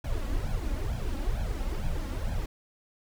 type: noise with flanger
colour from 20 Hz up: brown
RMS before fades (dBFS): -30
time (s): 0.04-2.46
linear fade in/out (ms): 5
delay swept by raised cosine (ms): 1.2 to 3.7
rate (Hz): 2.2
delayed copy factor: +0.85
effects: none